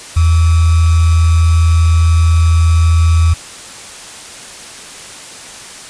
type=tone with sample-and-hold; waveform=sine; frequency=82.41 Hz; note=E2; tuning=in tune; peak=-6 dBFS; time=0.16-3.34 s; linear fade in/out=10 ms; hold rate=1225 Hz; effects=white hiss -31 dBFS RMS until 5.89 s + resampled to 22050 Hz